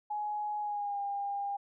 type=tone with pitch glide; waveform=sine; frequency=838 to 803.9 Hz; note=G#5 to G5; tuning=+15 to +43 cents; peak=-32 dBFS; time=0.1-1.57 s; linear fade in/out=10 ms; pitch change=-72 cents; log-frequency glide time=0.6-1 s; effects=none